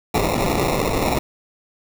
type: noise with sample-and-hold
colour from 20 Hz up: white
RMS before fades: -20 dBFS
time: 0.14-1.19 s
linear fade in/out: 5 ms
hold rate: 1575 Hz
effects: none